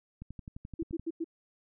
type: click train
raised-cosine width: 5 ms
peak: -30 dBFS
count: 10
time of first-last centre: 0.22-0.996 s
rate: 11.6 Hz
type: tone bursts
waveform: sine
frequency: 329.6 Hz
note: E4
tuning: in tune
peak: -30 dBFS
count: 4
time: 0.79-1.244 s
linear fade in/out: 10 ms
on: 43 ms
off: 94 ms
effects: none